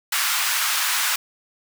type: high-pass noise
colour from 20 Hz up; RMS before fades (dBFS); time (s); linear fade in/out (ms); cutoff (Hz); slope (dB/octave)
pink; -22; 0.12-1.16; 5; 1100; 24
effects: none